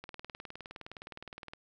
click train, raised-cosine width 0.3 ms, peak -28 dBFS, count 30, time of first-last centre 0.04-1.535 s, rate 19.4 Hz, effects none

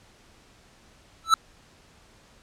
square tone with exponential growth, 1318.5 Hz, E6, in tune, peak -11 dBFS, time 1.24-1.34 s, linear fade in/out 2 ms, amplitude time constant 20 ms, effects pink hiss -56 dBFS RMS until 2.42 s + low-pass 8000 Hz 12 dB/octave

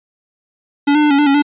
square tone with pitch steps, 285.9 / 300.2 / 297.7 / 279.5 / 295 / 277.2 / 291.7 Hz, D4 / D4 / D4 / C#4 / D4 / C#4 / D4, -46 / +38 / +24 / +14 / +8 / 0 / -12 cents, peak -10 dBFS, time 0.87-1.423 s, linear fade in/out 10 ms, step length 79 ms, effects resampled to 8000 Hz

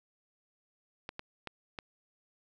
clicks, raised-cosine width 0.3 ms, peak -23 dBFS, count 4, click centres 1.091 / 1.194 / 1.473 / 1.788 s, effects none

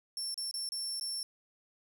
30% pulse tone with dropouts, 5420 Hz, E8, 47 cents sharp, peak -31 dBFS, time 0.17-1.23 s, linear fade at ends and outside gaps 1 ms, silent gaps 0.343-0.377 / 0.512-0.54 / 0.69-0.72 / 0.998-1.01 s, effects none

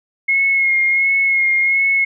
sine tone with vibrato, 2162 Hz, C#7, 44 cents flat, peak -12 dBFS, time 0.28-2.05 s, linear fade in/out 10 ms, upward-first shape sine, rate 1.4 Hz, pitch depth 27 cents each way, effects none

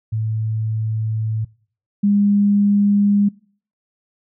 sine tone pair in turn, 110 / 203.1 Hz, A2 / G#3, 0 / -38 cents, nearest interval major seventh, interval 1062 cents, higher second, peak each -18 / -12 dBFS, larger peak second, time 0.12-1.45 / 2.03-3.29 s, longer first, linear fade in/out 10 ms, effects noise-tail reverb RT60 0.5 s tail -24 dB re dry

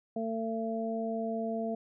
harmonic tone, 224.9 Hz, A3, 38 cents sharp, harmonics 1 / 2 / 3, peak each -34 / -37 / -35 dBFS, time 0.16-1.75 s, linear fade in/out 5 ms, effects none

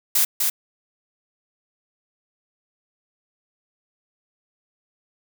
blue noise with echo, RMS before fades -18 dBFS, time 0.15-0.25 s, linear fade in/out 5 ms, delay 250 ms, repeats 1, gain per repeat -3 dB, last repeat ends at 0.5 s, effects none

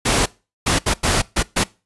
pink noise bursts at uneven times, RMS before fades -17 dBFS, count 6, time 0.05-0.26 / 0.66-0.79 / 0.86-0.94 / 1.03-1.22 / 1.36-1.43 / 1.56-1.64 s, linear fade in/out 10 ms, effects noise-tail reverb RT60 0.3 s tail -22 dB re dry + resampled to 24000 Hz

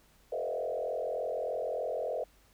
sine tone with frequency modulation, 566 Hz, C#5, 36 cents sharp, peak -31 dBFS, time 0.32-2.24 s, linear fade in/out 5 ms, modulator 43.3 Hz, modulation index 2.7, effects added 50 Hz sine -66 dBFS peak until 2.53 s + pink hiss -65 dBFS RMS until 2.53 s

